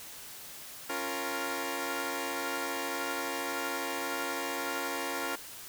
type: chord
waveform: 10% pulse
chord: Bb minor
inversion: first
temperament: equal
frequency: 277.2 / 349.2 / 466.2 Hz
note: Db4 / F4 / Bb4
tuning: 0 / 0 / 0 cents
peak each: -29 dBFS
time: 0.89-5.36 s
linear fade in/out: 10 ms
effects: white hiss -46 dBFS RMS until 5.68 s